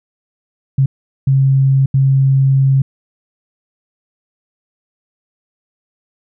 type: tone bursts at uneven times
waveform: sine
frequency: 135.1 Hz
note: C#3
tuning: 44 cents flat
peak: -8 dBFS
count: 3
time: 0.78-0.86 / 1.27-1.86 / 1.94-2.82 s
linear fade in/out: 5 ms
effects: none